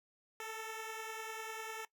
10% pulse beating tone pair, 440 / 450 Hz, A4 / A4, 0 / +39 cents, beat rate 10 Hz, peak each -35 / -40 dBFS, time 0.4-1.85 s, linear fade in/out 2 ms, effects noise-tail reverb RT60 0.1 s tail -19 dB re dry

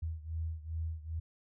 sine beating tone pair, 80 / 82.5 Hz, D#2 / E2, +49 / +2 cents, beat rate 2.5 Hz, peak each -37 / -40 dBFS, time 0.02-1.2 s, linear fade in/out 10 ms, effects none

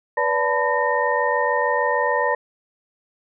sine tone cluster, 490.2 / 577 / 888 / 994 / 1836 Hz, B4 / D5 / A5 / B5 / A#6, -13 / -31 / +16 / +11 / -27 cents, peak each -24 dBFS, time 0.17-2.35 s, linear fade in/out 5 ms, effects none

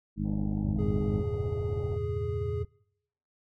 harmonic tone, 51 Hz, G#1, 31 cents flat, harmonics 1 / 2 / 3 / 4 / 5 / 6, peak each -34 / -36 / -34 / -31 / -43 / -38 dBFS, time 0.16-1.24 s, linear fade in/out 50 ms
pink low-pass noise, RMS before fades -44 dBFS, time 0.24-1.98 s, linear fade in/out 20 ms, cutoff 870 Hz, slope 96 dB/octave
sine chord, E diminished seventh, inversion none, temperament equal with one note detuned, 82.41 / 98 / 113.81 / 138.59 Hz, E2 / G2 / Bb2 / Db3, 0 / 0 / -41 / 0 cents, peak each -35 / -36 / -36 / -39 dBFS, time 0.64-2.65 s, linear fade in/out 5 ms
triangle tone with vibrato, 415.5 Hz, G#4, 1 cent sharp, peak -31 dBFS, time 0.78-2.64 s, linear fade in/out 20 ms, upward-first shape sine, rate 11 Hz, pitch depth 9 cents each way
effects noise-tail reverb RT60 0.8 s tail -26 dB re dry

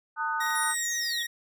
sine chord, D# diminished, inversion second, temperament just, 896 / 1244.5 / 1493.4 Hz, A5 / D#6 / F#6, +31 / 0 / +16 cents, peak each -31 dBFS, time 0.16-0.75 s, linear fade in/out 50 ms
sawtooth tone, 1881 Hz, A#6, 15 cents sharp, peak -27 dBFS, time 0.4-1.27 s, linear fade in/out 10 ms
clicks, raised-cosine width 0.2 ms, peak -31 dBFS, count 5, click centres 0.465 / 0.506 / 0.556 / 0.634 / 0.714 s
sine linear sweep, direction down, 10170 to 3269 Hz, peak -30 dBFS, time 0.55-1.23 s, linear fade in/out 10 ms
effects none

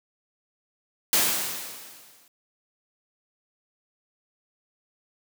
white noise with exponential decay, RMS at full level -19 dBFS, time 1.13-2.28 s, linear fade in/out 2 ms, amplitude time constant 250 ms, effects high-pass 150 Hz 12 dB/octave

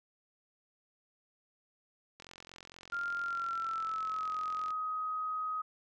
click train, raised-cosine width 0.2 ms, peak -32 dBFS, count 112, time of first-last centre 2.2-4.706 s, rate 44.3 Hz
sine tone with pitch glide, 1396.9 to 1259 Hz, F6 to D#6, 0 to +20 cents, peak -33 dBFS, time 2.92-5.62 s, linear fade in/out 10 ms, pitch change -180 cents, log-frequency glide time 3.21-4.35 s
effects none

